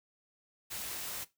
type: noise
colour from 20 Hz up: white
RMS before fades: -40 dBFS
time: 0.7-1.25 s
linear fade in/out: 20 ms
effects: noise-tail reverb RT60 0.2 s tail -17 dB re dry